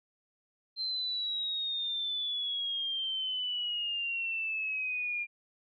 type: exponential sweep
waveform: sine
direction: down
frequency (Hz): 4139 to 2397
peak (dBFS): -31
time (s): 0.76-5.27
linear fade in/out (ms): 50
effects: none